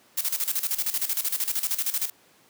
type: noise with tremolo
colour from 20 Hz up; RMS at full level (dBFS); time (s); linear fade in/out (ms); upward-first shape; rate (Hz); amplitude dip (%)
blue; -25; 0.17-2.1; 10; square; 13; 75
effects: pink hiss -58 dBFS RMS until 2.49 s + high-pass 200 Hz 12 dB/octave